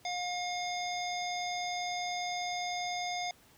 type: harmonic tone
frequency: 715 Hz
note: F5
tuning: 41 cents sharp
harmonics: 1 / 3 / 5 / 7 / 9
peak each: -35 / -40 / -42 / -43 / -45 dBFS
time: 0.05-3.31 s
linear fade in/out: 2 ms
effects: pink hiss -61 dBFS RMS until 3.57 s + high-pass 60 Hz 12 dB/octave